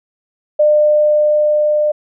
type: tone with level ramp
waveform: sine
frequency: 601 Hz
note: D5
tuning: 40 cents sharp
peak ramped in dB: -7 to -11 dBFS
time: 0.59-1.92 s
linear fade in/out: 10 ms
effects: none